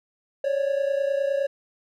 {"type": "tone pair together", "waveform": "triangle", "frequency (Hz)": [549.3, 579], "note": ["C#5", "D5"], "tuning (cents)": [-16, -25], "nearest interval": "minor second", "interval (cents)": 91, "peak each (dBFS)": [-21, -25], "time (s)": [0.44, 1.47], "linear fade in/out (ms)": 5, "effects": []}